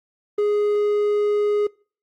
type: tone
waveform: triangle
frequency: 415.3 Hz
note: G#4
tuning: in tune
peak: -15 dBFS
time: 0.38-1.67 s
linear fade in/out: 5 ms
effects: noise-tail reverb RT60 0.4 s tail -24 dB re dry + Opus 24 kbps